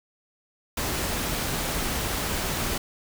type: noise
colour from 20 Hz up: pink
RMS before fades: -28 dBFS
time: 0.77-2.78 s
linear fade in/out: 5 ms
effects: none